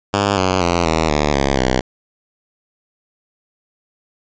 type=tone with pitch steps; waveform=5% pulse; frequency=100.4 / 93.14 / 86.4 / 80.15 / 74.35 / 68.97 / 63.98 Hz; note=G2 / F#2 / F2 / E2 / D2 / C#2 / C2; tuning=+42 / +12 / -18 / -48 / +22 / -8 / -38 cents; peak=-3 dBFS; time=0.13-1.81 s; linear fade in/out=10 ms; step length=240 ms; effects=resampled to 16000 Hz